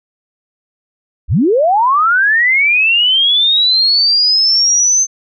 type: linear sweep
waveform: sine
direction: up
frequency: 38.56 to 6272 Hz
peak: -8 dBFS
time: 1.28-5.07 s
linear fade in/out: 50 ms
effects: none